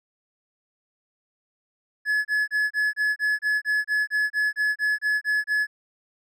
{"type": "tone bursts", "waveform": "triangle", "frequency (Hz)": 1705, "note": "G#6", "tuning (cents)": 45, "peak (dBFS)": -18, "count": 16, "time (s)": [2.05, 5.67], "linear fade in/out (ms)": 50, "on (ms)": 200, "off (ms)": 28, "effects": []}